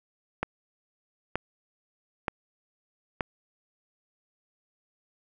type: click train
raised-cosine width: 0.5 ms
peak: -12 dBFS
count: 4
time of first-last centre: 0.43-3.208 s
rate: 1.08 Hz
effects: none